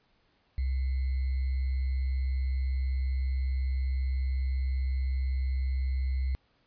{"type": "tone with sample-and-hold", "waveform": "sine", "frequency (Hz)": 65.41, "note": "C2", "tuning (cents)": 0, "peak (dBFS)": -26, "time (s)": [0.58, 6.35], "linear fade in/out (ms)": 0, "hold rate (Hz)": 2100, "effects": ["pink hiss -69 dBFS RMS until 6.66 s", "resampled to 11025 Hz"]}